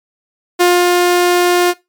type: tone with ADSR envelope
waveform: sawtooth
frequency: 354.3 Hz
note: F4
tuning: 25 cents sharp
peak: -3 dBFS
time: 0.59-1.74 s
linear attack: 20 ms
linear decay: 230 ms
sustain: -2 dB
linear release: 45 ms
effects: noise-tail reverb RT60 0.2 s tail -19 dB re dry + MP3 96 kbps